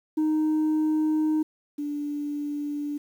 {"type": "tone pair in turn", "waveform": "sine", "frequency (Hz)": [309.9, 292], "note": ["D#4", "D4"], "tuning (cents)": [-7, -10], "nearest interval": "minor second", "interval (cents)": 103, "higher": "first", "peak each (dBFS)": [-18, -27], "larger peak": "first", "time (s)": [[0.17, 1.43], [1.78, 2.98]], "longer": "first", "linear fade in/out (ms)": 10, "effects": ["tanh soft clip ceiling -20 dBFS", "9-bit"]}